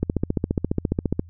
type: click train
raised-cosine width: 3 ms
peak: -8 dBFS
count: 18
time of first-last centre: 0.03-1.194 s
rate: 14.6 Hz
effects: added 85 Hz sine -42 dBFS peak until 1.29 s